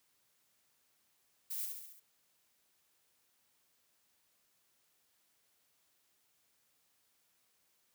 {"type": "noise with echo", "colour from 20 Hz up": "violet", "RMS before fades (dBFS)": -40, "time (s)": [1.5, 1.66], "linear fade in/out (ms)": 10, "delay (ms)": 68, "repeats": 5, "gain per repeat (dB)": -4, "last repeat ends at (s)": 2, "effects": ["white hiss -75 dBFS RMS until 7.94 s", "high-pass 60 Hz 12 dB/octave"]}